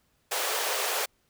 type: high-pass noise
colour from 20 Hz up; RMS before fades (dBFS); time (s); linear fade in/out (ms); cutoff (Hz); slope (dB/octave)
pink; -29; 0.31-1.06; 10; 420; 48
effects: pink hiss -70 dBFS RMS until 1.29 s